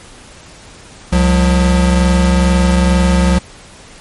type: tone pair together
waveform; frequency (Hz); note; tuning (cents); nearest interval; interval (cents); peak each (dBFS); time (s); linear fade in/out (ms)
square; 67.3 / 179.67; C2 / F3; +49 / +49; octave + perfect fourth; 1700; -12; 1.12-3.39; 10
effects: pink hiss -38 dBFS RMS until 4 s + MP3 48 kbps